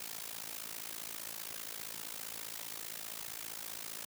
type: noise with amplitude modulation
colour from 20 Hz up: white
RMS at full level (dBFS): -40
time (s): 0-4.05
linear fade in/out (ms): 5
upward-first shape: sine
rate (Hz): 55.2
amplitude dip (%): 90
effects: high-pass 100 Hz 12 dB/octave